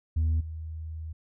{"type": "tone with level steps", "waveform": "sine", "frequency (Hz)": 79.6, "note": "D#2", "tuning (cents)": 40, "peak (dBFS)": [-20, -34], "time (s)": [0.16, 1.13], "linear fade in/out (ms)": 10, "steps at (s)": 0.4, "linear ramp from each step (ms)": 10, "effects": ["tanh soft clip ceiling -21 dBFS"]}